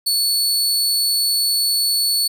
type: tone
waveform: sawtooth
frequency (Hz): 4435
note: C#8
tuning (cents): 0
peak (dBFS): -13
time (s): 0.06-2.28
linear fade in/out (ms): 10
effects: none